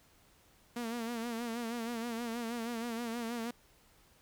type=tone with vibrato; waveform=sawtooth; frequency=233.1 Hz; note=A#3; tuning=in tune; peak=-32 dBFS; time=0.76-3.51 s; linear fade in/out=5 ms; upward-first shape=sine; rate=6.3 Hz; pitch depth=66 cents each way; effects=pink hiss -65 dBFS RMS until 4.21 s